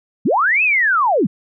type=linear two-way sweep; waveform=sine; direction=up then down; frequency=140 to 2637 to 141.7 Hz; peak=-12 dBFS; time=0.25-1.27 s; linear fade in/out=10 ms; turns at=0.63 s; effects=none